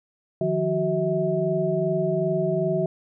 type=tone cluster; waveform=sine; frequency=154.6 / 177.2 / 374 / 645 Hz; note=D#3 / F3 / F#4 / E5; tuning=-11 / +25 / +19 / -38 cents; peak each=-28 / -28 / -25 / -25 dBFS; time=0.41-2.86 s; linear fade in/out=2 ms; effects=none